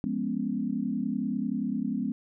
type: chord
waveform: sine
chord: C# dominant seventh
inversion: first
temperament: equal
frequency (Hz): 174.61 / 207.7 / 246.9 / 277.2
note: E#3 / G#3 / B3 / C#4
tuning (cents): 0 / 0 / 0 / 0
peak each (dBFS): -37 / -31 / -31 / -34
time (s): 0.04-2.12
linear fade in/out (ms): 0
effects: none